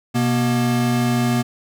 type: tone pair together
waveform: square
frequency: 125.8 / 239.4 Hz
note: B2 / A#3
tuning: +32 / +46 cents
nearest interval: major seventh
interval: 1114 cents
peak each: -21 / -19 dBFS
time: 0.14-1.43 s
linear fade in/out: 20 ms
effects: none